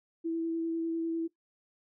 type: tone with vibrato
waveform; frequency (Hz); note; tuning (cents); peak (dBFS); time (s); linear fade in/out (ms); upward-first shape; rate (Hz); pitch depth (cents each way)
sine; 329.6; E4; 0; -29; 0.24-1.28; 20; square; 10; 9
effects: noise-tail reverb RT60 0.1 s tail -17 dB re dry